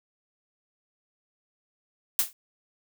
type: noise with exponential decay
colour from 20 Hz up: blue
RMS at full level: -18 dBFS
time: 2.19-2.33 s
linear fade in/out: 1 ms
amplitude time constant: 29 ms
effects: none